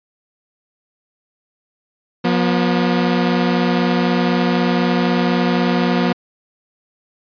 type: tone pair together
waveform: sawtooth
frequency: 177.84 / 241.8 Hz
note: F3 / B3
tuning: +32 / -36 cents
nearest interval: perfect fourth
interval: 532 cents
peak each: -13 dBFS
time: 2.24-6.13 s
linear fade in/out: 10 ms
effects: resampled to 11025 Hz